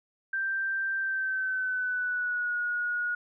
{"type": "tone with pitch glide", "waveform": "sine", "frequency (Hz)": [1570, 1448], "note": ["G6", "F#6"], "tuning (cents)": [2, -38], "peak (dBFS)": -27, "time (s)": [0.33, 3.15], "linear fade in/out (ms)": 5, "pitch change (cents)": -140, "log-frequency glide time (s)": [0.98, 2.56], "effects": []}